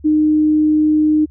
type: tone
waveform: sine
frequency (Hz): 306.1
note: D#4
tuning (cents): -28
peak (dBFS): -10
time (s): 0.04-1.26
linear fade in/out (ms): 20
effects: added 74 Hz sine -38 dBFS peak until 1.3 s